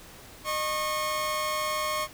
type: tone pair together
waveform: sawtooth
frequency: 612 / 1090.5 Hz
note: D#5 / C#6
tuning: -29 / -29 cents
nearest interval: minor seventh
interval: 1000 cents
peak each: -28 / -25 dBFS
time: 0.44-2.08 s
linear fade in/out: 50 ms
effects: pink hiss -48 dBFS RMS until 2.13 s